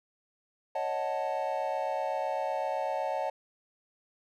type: chord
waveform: triangle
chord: D# half-diminished seventh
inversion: third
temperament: equal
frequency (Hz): 554.4 / 622.3 / 740 / 880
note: C#5 / D#5 / F#5 / A5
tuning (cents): 0 / 0 / 0 / 0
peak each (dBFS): -33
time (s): 0.75-3.3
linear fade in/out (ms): 5
effects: none